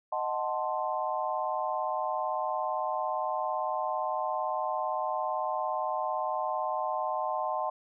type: chord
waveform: sine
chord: D# diminished seventh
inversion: none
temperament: equal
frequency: 622.3 / 740 / 880 / 1046.5 Hz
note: D#5 / F#5 / A5 / C6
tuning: 0 / 0 / 0 / 0 cents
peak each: -34 dBFS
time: 0.12-7.7 s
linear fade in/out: 5 ms
effects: none